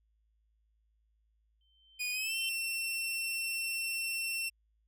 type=tone with exponential growth; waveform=sine; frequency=3101 Hz; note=G7; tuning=19 cents flat; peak=-34 dBFS; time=1.61-2.49 s; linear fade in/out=1 ms; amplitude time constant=190 ms
type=tone with pitch glide; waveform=sawtooth; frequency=2466 to 2705 Hz; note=D#7 to E7; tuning=-16 to +44 cents; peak=-30 dBFS; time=1.99-4.5 s; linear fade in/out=20 ms; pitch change=+160 cents; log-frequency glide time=2.12-2.36 s
effects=added 54 Hz sine -70 dBFS peak until 4.87 s